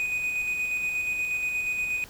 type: tone with tremolo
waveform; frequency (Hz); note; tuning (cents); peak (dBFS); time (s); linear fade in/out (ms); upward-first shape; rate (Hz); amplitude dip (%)
triangle; 2489; D#7; 0; -23; 0-2.04; 0; square; 8.4; 30
effects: pink hiss -48 dBFS RMS until 2.09 s